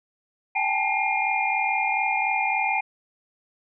sine tone cluster, 780 / 844 / 887 / 2121 / 2411 Hz, G5 / G#5 / A5 / C7 / D7, -9 / +28 / +14 / +23 / +45 cents, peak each -27 / -28 / -31 / -30 / -25 dBFS, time 0.55-2.81 s, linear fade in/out 10 ms, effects none

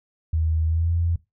sine tone with pitch glide, 79.9 to 84.65 Hz, D#2 to E2, +47 to +46 cents, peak -19 dBFS, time 0.33-1.16 s, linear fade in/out 5 ms, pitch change +99 cents, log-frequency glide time 0.66-0.92 s, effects noise-tail reverb RT60 0.2 s tail -19 dB re dry

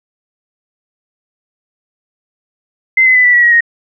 sine tone with pitch steps, 2068 / 2034 / 1999.9 / 1966.6 / 1934 / 1901.8 / 1870.3 Hz, C7 / C7 / B6 / B6 / B6 / A#6 / A#6, -21 / -50 / +21 / -8 / -37 / +34 / +5 cents, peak -5 dBFS, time 2.97-3.607 s, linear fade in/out 5 ms, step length 91 ms, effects none

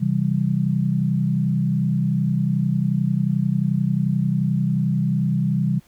sine chord, C major, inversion none, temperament equal with one note detuned, 133.33 / 164.81 / 196 Hz, C3 / E3 / G3, +33 / 0 / 0 cents, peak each -22 dBFS, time 0-5.8 s, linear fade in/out 20 ms, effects pink hiss -57 dBFS RMS until 5.87 s

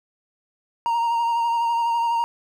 triangle tone with vibrato, 932.3 Hz, A#5, in tune, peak -17 dBFS, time 0.86-2.24 s, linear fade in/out 0 ms, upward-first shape sine, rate 12 Hz, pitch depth 23 cents each way, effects none

